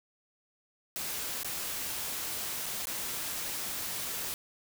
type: noise with dropouts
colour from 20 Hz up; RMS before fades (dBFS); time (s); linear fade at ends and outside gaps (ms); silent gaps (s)
white; -36; 0.96-4.34; 0; 1.432-1.446 / 2.659-2.663 / 2.855-2.87
effects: none